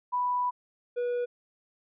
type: tone pair in turn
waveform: sine / triangle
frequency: 987.8 / 486.3 Hz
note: B5 / B4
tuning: 0 / -27 cents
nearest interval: octave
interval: 1227 cents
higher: first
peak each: -25 dBFS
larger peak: neither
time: 0.12-0.51 / 0.96-1.26 s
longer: first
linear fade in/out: 20 ms
effects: resampled to 8000 Hz